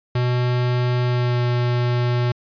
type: tone with pitch glide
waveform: square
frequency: 123.47 to 121.98 Hz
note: B2 to B2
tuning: 0 to -21 cents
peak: -18 dBFS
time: 0.15-2.32 s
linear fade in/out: 5 ms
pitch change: -21 cents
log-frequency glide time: 1.04-1.41 s
effects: resampled to 11025 Hz